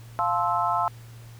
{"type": "chord", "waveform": "sine", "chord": "F major seventh", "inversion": "none", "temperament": "just", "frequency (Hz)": [698.5, 873.1, 1047.7, 1309.6], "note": ["F5", "A5", "C6", "E6"], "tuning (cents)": [0, -14, 2, -12], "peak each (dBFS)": -27, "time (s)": [0.19, 0.88], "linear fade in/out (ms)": 0, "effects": ["added 116 Hz sine -42 dBFS peak until 1.39 s", "pink hiss -53 dBFS RMS until 1.39 s"]}